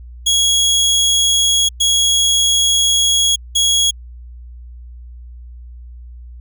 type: tone bursts at uneven times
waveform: 25% pulse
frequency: 3322 Hz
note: G#7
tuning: in tune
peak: -8 dBFS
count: 3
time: 0.26-1.69 / 1.8-3.36 / 3.55-3.91 s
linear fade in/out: 10 ms
effects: added 60 Hz sine -32 dBFS peak until 6.4 s